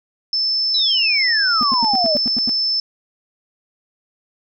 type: tone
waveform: sine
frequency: 5274 Hz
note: E8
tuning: in tune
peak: -16 dBFS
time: 0.33-2.8 s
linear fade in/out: 2 ms
type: exponential sweep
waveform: sine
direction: down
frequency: 4063 to 577 Hz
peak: -17 dBFS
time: 0.74-2.17 s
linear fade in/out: 5 ms
type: tone bursts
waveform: triangle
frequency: 238.1 Hz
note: A#3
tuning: 37 cents sharp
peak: -19 dBFS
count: 9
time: 1.61-2.494 s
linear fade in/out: 0 ms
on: 20 ms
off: 88 ms
effects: none